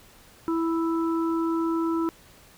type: harmonic tone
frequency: 329.6 Hz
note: E4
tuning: in tune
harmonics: 1 / 3 / 4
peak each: -23 / -34 / -34 dBFS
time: 0.48-2.09 s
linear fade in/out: 0 ms
effects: pink hiss -53 dBFS RMS until 2.57 s